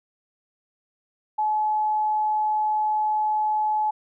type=tone; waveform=sine; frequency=855 Hz; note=A5; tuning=50 cents flat; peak=-20 dBFS; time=1.38-3.91 s; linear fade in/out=10 ms; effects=none